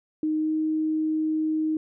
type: tone with pitch glide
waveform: sine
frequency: 310 to 312.7 Hz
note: D#4 to D#4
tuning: -6 to +9 cents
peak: -22 dBFS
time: 0.23-1.77 s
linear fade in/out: 2 ms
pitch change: +15 cents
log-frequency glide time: 0.37-0.52 s
effects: none